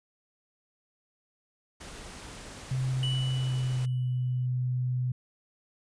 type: noise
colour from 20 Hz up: pink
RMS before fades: -44 dBFS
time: 1.8-3.86 s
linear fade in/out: 10 ms
type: tone with pitch glide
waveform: sine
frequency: 129.8 to 125.81 Hz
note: C3 to B2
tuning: -13 to +32 cents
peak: -26 dBFS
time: 2.71-5.12 s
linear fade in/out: 5 ms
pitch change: -55 cents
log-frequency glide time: 3.27-4.07 s
type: tone with exponential decay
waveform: triangle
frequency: 2960 Hz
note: F#7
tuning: in tune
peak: -29 dBFS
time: 3.03-4.46 s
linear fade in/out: 1 ms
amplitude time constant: 310 ms
effects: resampled to 22050 Hz